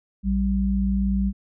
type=tone pair together; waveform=sine; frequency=58 / 195.1 Hz; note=A#1 / G3; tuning=-8 / -8 cents; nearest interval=octave + major sixth; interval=2100 cents; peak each=-23 / -21 dBFS; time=0.23-1.33 s; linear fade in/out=50 ms; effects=none